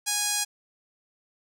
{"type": "tone with band-pass filter", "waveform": "sawtooth", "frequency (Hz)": 826, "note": "G#5", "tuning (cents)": -10, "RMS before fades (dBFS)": -27, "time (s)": [0.06, 0.45], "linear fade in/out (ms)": 20, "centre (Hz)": 7600, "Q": 1.4, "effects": []}